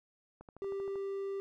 click train, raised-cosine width 1 ms, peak -37 dBFS, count 8, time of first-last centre 0.41-0.957 s, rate 12.8 Hz
triangle tone, 393.2 Hz, G4, 5 cents sharp, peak -33 dBFS, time 0.62-1.4 s, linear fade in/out 0 ms
effects none

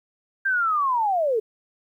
sine linear sweep, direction down, 1600 to 415.3 Hz, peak -19 dBFS, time 0.45-1.4 s, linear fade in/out 10 ms, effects 10-bit

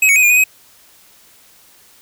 square tone with pitch steps, 2549 / 2234 / 2512 / 2419 / 2485 / 2532 Hz, D#7 / C#7 / D#7 / D#7 / D#7 / D#7, +41 / +13 / +16 / -49 / -3 / +30 cents, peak -9 dBFS, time 0.02-0.44 s, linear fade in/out 5 ms, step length 70 ms, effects white hiss -48 dBFS RMS until 2.01 s

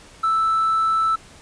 triangle tone with hard clipping, 1318.5 Hz, E6, in tune, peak -16 dBFS, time 0.23-1.16 s, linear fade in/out 10 ms, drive 2 dB, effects pink hiss -46 dBFS RMS until 1.41 s + resampled to 22050 Hz

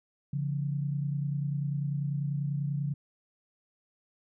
sine tone pair together, 141.34 / 171.5 Hz, C#3 / F3, +34 / -31 cents, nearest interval minor third, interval 335 cents, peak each -29 / -36 dBFS, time 0.33-2.94 s, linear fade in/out 5 ms, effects none

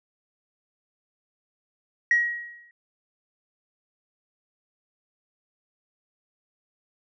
sine tone with exponential decay, 1900 Hz, A#6, 33 cents sharp, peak -14 dBFS, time 2.11-2.71 s, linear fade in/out 2 ms, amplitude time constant 130 ms, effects tanh soft clip ceiling -12 dBFS

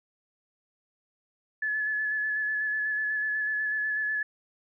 sine tone with vibrato, 1718 Hz, A6, 42 cents flat, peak -26 dBFS, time 1.62-4.23 s, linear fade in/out 5 ms, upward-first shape square, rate 8.1 Hz, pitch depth 16 cents each way, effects none

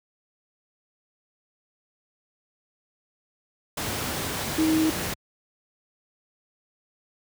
sine tone in noise, 316.4 Hz, D#4, 29 cents sharp, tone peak -19 dBFS, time 4.58-4.9 s, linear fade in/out 5 ms, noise pink, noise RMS -29 dBFS, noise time 3.77-5.14 s, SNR +7 dB, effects high-pass 80 Hz 12 dB/octave

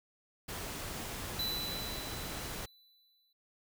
pink noise, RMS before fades -41 dBFS, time 0.48-2.66 s, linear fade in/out 10 ms
square tone with exponential decay, 3985 Hz, B7, 15 cents sharp, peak -33 dBFS, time 1.39-3.33 s, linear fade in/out 5 ms, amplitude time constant 420 ms
effects none

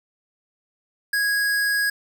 square tone, 1654 Hz, G#6, 8 cents flat, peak -20 dBFS, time 1.13-1.9 s, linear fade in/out 5 ms, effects none

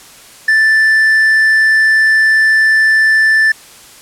triangle tone, 1763 Hz, A6, 3 cents sharp, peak -5 dBFS, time 0.48-3.52 s, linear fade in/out 5 ms, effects white hiss -38 dBFS RMS until 4.01 s + low-pass 11000 Hz 12 dB/octave

